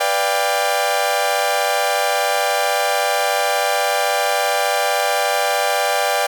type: chord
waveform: sawtooth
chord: G dominant seventh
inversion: first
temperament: equal with one note detuned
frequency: 493.9 / 587.3 / 698.5 / 794.9 Hz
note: B4 / D5 / F5 / G5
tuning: 0 / 0 / 0 / +24 cents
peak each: -21 / -17 / -20 / -16 dBFS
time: 0-6.27 s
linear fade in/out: 10 ms
effects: none